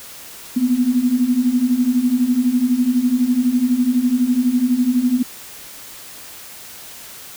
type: beating tone pair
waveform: sine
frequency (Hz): 240 / 252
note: B3 / B3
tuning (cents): -49 / +35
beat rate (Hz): 12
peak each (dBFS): -19 / -15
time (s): 0.56-5.23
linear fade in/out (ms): 10
effects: white hiss -37 dBFS RMS until 7.36 s